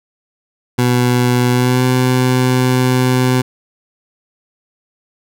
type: tone with pitch glide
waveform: 20% pulse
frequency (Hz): 123.47 to 127.23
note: B2 to C3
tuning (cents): 0 to -48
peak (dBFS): -6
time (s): 0.78-3.42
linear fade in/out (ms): 10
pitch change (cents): +52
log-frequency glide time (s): 1.5-1.84
effects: none